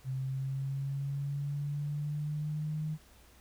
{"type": "linear sweep", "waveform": "sine", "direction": "up", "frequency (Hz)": [130.81, 155.56], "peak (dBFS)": -32, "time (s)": [0.04, 2.98], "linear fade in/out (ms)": 50, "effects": ["added 60 Hz sine -61 dBFS peak until 3.4 s", "pink hiss -61 dBFS RMS until 3.4 s"]}